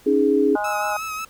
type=chord; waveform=sine; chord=C# suspended second; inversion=none; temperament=just; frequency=277.2 / 311.8 / 415.8 Hz; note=C#4 / D#4 / G#4; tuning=0 / +4 / +2 cents; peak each=-20 / -21 / -17 dBFS; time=0.06-0.56 s; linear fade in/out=10 ms
type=harmonic tone; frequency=207.4 Hz; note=G#3; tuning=2 cents flat; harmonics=3 / 4 / 5 / 6 / 7; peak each=-28 / -24 / -34 / -36 / -29 dBFS; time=0.55-0.97 s; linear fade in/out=5 ms
type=tone with vibrato; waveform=30% pulse; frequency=1285 Hz; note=E6; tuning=45 cents flat; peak=-24 dBFS; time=0.64-1.25 s; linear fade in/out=5 ms; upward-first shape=sine; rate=5.5 Hz; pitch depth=33 cents each way
effects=pink hiss -51 dBFS RMS until 1.29 s